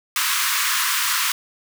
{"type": "high-pass noise", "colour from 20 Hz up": "pink", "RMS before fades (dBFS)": -21, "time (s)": [0.16, 1.32], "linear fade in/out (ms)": 2, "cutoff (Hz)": 1000, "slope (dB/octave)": 96, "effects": []}